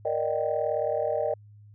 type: chord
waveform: sine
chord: Eb major seventh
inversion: second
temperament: just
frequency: 466.7 / 583.4 / 622.3 / 777.8 Hz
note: Bb4 / D5 / Eb5 / G5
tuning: +2 / -12 / 0 / -14 cents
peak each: -30 / -29 / -28 / -33 dBFS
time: 0.05-1.34 s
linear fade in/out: 5 ms
effects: tanh soft clip ceiling -14 dBFS + added 104 Hz sine -48 dBFS peak until 1.74 s

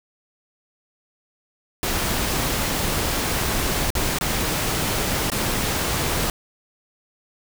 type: noise with dropouts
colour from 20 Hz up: pink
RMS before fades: -23 dBFS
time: 1.83-6.3 s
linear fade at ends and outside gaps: 1 ms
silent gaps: 3.904-3.952 / 4.186-4.21 / 5.301-5.318 s
effects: none

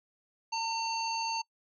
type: harmonic tone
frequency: 907 Hz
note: A#5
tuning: 48 cents flat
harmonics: 1 / 3 / 5 / 7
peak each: -32 / -39 / -37 / -43 dBFS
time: 0.52-1.42 s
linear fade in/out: 10 ms
effects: noise-tail reverb RT60 0.1 s tail -25 dB re dry

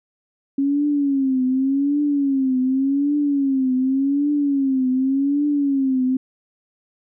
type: tone with vibrato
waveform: sine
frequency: 273.8 Hz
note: C#4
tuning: 21 cents flat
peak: -16 dBFS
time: 0.58-6.17 s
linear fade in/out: 5 ms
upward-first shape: triangle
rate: 0.87 Hz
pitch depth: 130 cents each way
effects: none

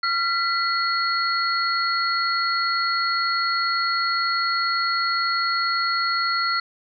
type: tone cluster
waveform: sine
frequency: 1372 / 1994 / 4335 Hz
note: F6 / B6 / C#8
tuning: -31 / +16 / -39 cents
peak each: -22 / -28 / -25 dBFS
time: 0.03-6.6 s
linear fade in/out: 5 ms
effects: none

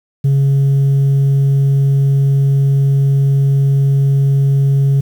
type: tone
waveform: sine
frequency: 138 Hz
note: C#3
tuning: 7 cents flat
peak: -6 dBFS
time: 0.24-5.01 s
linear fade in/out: 10 ms
effects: tanh soft clip ceiling -8 dBFS + 7-bit

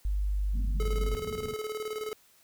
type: tone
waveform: sine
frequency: 49.84 Hz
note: G1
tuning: 29 cents sharp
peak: -26 dBFS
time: 0.05-1.15 s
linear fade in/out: 0 ms
type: low-pass noise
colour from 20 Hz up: white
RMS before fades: -41 dBFS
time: 0.53-1.55 s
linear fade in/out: 20 ms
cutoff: 260 Hz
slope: 96 dB/octave
type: tone with tremolo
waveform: square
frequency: 430 Hz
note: A4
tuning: 40 cents flat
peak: -32 dBFS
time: 0.8-2.13 s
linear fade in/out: 0 ms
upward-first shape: square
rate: 19 Hz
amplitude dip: 55%
effects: white hiss -62 dBFS RMS until 2.43 s

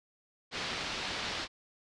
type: low-pass noise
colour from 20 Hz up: white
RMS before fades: -37 dBFS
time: 0.51-1.48 s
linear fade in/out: 50 ms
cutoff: 4600 Hz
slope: 24 dB/octave
effects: resampled to 24000 Hz

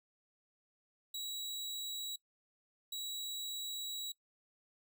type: tone bursts at uneven times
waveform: sawtooth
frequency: 3888 Hz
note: B7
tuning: 28 cents flat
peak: -36 dBFS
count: 2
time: 1.14-2.16 / 2.92-4.12 s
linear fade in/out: 5 ms
effects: noise-tail reverb RT60 0.1 s tail -22 dB re dry

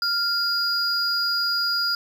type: tone pair together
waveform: triangle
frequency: 1396 / 4870 Hz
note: F6 / D#8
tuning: -1 / -38 cents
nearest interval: octave + minor seventh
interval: 2163 cents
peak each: -24 / -21 dBFS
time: 0.02-1.95 s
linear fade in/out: 2 ms
effects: none

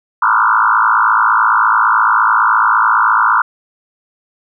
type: tone with frequency modulation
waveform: sine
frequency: 1198 Hz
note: D6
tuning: 34 cents sharp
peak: -8 dBFS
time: 0.22-3.42 s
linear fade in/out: 5 ms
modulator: 54.5 Hz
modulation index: 4.9
effects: none

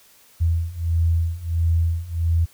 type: beating tone pair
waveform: sine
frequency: 82.41 / 83.91 Hz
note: E2 / E2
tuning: 0 / +31 cents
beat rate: 1.5 Hz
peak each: -22 / -20 dBFS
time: 0.4-2.46 s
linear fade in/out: 20 ms
effects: white hiss -53 dBFS RMS until 2.53 s

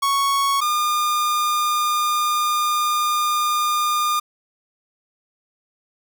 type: tone pair in turn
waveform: 45% pulse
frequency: 1108.7 / 1210.7 Hz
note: C#6 / D#6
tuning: 0 / -48 cents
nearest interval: major second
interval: 152 cents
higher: second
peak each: -17 / -18 dBFS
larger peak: first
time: 0.02-0.61 / 0.61-4.2 s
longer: second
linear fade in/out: 10 ms
effects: none

